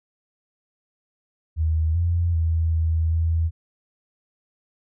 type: tone with pitch steps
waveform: sine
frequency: 79.5 / 85.7 / 81.7 / 81 / 82 Hz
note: D#2 / F2 / E2 / E2 / E2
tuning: +38 / -32 / -15 / -30 / -9 cents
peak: -18 dBFS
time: 1.56-3.51 s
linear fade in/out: 50 ms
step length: 390 ms
effects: none